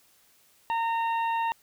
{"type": "harmonic tone with a mistuned harmonic", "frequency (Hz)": 917, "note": "A#5", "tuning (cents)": -29, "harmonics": [1, 2, 3, 4], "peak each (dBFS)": [-25, -37, -38, -47], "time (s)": [0.7, 1.52], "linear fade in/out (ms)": 0, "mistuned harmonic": 4, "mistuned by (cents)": 29, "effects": ["white hiss -62 dBFS RMS until 1.62 s"]}